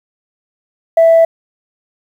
sine tone, 659.3 Hz, E5, in tune, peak -3 dBFS, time 0.97-1.25 s, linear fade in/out 5 ms, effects tanh soft clip ceiling -2 dBFS + 7-bit

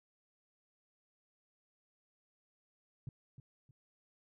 sine tone with echo, 130 Hz, C3, 11 cents flat, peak -39 dBFS, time 3.07-3.09 s, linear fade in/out 2 ms, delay 310 ms, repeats 2, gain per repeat -10 dB, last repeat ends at 3.71 s, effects none

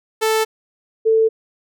sawtooth / sine tone pair in turn, 440 / 444.6 Hz, A4 / A4, 0 / +18 cents, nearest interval unison, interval 18 cents, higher second, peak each -11 dBFS, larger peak neither, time 0.21-0.45 / 1.05-1.29 s, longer neither, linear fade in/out 20 ms, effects none

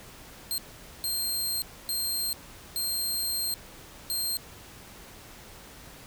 15% pulse tone bursts at uneven times, 4186 Hz, C8, in tune, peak -21 dBFS, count 5, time 0.51-0.58 / 1.04-1.62 / 1.89-2.33 / 2.76-3.54 / 4.1-4.37 s, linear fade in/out 0 ms, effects pink hiss -48 dBFS RMS until 6.06 s

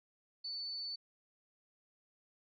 sine tone, 4492 Hz, C#8, 22 cents sharp, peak -39 dBFS, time 0.44-0.96 s, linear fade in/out 10 ms, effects none

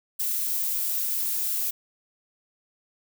violet noise, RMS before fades -27 dBFS, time 0.19-1.71 s, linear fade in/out 10 ms, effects none

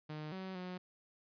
sawtooth tone with pitch steps, 153 / 188.7 / 181.9 Hz, D#3 / F#3 / F#3, -29 / +34 / -29 cents, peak -38 dBFS, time 0.09-0.78 s, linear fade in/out 10 ms, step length 230 ms, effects resampled to 11025 Hz

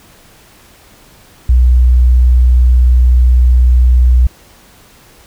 sine tone, 61.74 Hz, B1, in tune, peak -4 dBFS, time 1.49-4.27 s, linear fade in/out 5 ms, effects pink hiss -43 dBFS RMS until 5.26 s

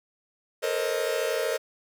45% pulse tone cluster, 444.5 / 477.7 / 533 / 622 Hz, A4 / A#4 / C5 / D#5, +18 / +42 / +32 / -1 cents, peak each -31 dBFS, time 0.62-1.58 s, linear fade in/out 20 ms, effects none

